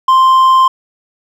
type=tone with hard clipping; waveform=sine; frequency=1046.5 Hz; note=C6; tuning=in tune; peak=-6 dBFS; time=0.08-0.68 s; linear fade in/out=5 ms; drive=3 dB; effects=none